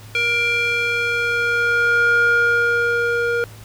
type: tone with band-pass filter sweep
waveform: square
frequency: 472.6 Hz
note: A#4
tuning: 24 cents sharp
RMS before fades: -18 dBFS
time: 0.15-3.44 s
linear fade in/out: 0 ms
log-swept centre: 2500 to 1000 Hz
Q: 3.6
effects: added 107 Hz sine -38 dBFS peak until 3.64 s + pink hiss -44 dBFS RMS until 3.64 s